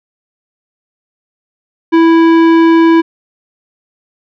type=tone with tanh clipping; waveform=sine; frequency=329.6 Hz; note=E4; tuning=in tune; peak=-6 dBFS; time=1.92-3.02 s; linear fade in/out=20 ms; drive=15 dB; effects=none